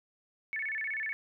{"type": "tone with vibrato", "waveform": "sine", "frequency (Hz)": 1975.5, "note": "B6", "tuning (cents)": 0, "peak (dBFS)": -32, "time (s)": [0.53, 1.13], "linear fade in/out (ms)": 0, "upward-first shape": "square", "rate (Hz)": 16, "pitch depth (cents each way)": 200, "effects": []}